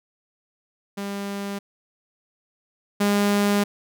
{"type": "tone pair in turn", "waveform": "sawtooth", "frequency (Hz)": [200, 203.6], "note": ["G3", "G#3"], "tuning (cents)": [35, -34], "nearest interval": "unison", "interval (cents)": 31, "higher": "second", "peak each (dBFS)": [-24, -14], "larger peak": "second", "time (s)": [[0.97, 1.59], [3, 3.64]], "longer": "second", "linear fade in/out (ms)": 10, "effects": []}